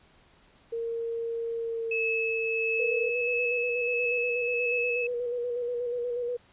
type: tone with pitch glide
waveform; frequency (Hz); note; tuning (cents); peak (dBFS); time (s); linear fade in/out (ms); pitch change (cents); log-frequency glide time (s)
sine; 461.6 to 452.4; A#4 to A4; -17 to +48; -29; 0.72-3.1; 10; -35; 1.54-2.05
type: tone with tremolo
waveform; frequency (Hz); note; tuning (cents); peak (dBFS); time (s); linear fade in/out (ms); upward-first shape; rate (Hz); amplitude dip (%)
sine; 2594; E7; -28; -26; 1.91-5.07; 5; triangle; 1.5; 35
type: tone with vibrato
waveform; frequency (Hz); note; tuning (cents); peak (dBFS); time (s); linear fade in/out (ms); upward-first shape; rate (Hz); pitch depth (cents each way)
sine; 484; B4; -35; -28; 2.79-6.37; 10; square; 8.3; 28
effects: pink hiss -60 dBFS RMS until 6.52 s + resampled to 8000 Hz